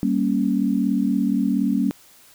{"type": "chord", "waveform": "sine", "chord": "G diminished", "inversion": "none", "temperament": "equal", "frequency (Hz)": [196, 233.1, 277.2], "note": ["G3", "Bb3", "Db4"], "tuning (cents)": [0, 0, 0], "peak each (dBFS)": -22, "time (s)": [0.03, 1.91], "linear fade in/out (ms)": 0, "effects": ["white hiss -51 dBFS RMS until 2.34 s"]}